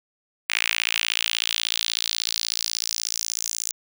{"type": "tone with high-pass filter sweep", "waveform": "sawtooth", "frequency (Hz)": 56.4, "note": "A1", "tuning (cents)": 44, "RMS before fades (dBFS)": -26, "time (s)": [0.49, 3.72], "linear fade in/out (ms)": 5, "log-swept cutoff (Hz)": [2300, 6800], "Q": 2.8, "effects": []}